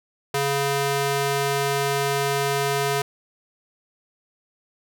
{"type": "tone with high-pass filter", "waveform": "square", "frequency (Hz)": 140, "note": "C#3", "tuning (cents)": 18, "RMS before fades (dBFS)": -23, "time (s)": [0.34, 3.02], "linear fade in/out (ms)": 5, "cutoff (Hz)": 340, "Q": 0.69, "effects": []}